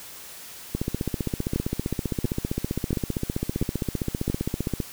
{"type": "two click trains", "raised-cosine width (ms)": 3, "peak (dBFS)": [-12, -11], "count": [63, 5], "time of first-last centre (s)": [[0.75, 4.802], [1.56, 4.3]], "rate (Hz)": [15.3, 1.46], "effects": ["white hiss -42 dBFS RMS until 4.92 s"]}